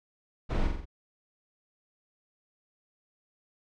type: noise with echo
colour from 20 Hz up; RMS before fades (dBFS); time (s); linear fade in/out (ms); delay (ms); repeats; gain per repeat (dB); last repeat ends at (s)
brown; -27; 0.49-0.68; 20; 44; 4; -4; 0.856
effects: low-pass 4000 Hz 12 dB/octave